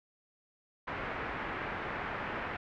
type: low-pass noise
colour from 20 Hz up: white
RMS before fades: -38 dBFS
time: 0.87-2.57 s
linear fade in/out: 10 ms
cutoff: 2000 Hz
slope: 24 dB/octave
effects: none